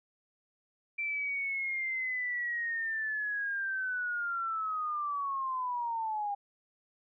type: linear sweep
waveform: sine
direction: down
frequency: 2349 to 801 Hz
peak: -31 dBFS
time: 0.98-6.35 s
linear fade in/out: 10 ms
effects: none